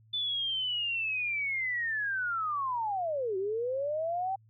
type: linear two-way sweep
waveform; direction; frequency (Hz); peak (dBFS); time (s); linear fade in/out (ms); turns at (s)
sine; down then up; 3520 to 370 to 784; -29; 0.13-4.36; 10; 3.37
effects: added 110 Hz sine -58 dBFS peak until 4.49 s